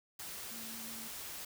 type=tone in noise; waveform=sine; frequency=226.4 Hz; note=A3; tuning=50 cents sharp; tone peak=-51 dBFS; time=0.51-1.08 s; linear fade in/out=5 ms; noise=white; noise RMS=-45 dBFS; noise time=0.19-1.45 s; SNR=-9 dB; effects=none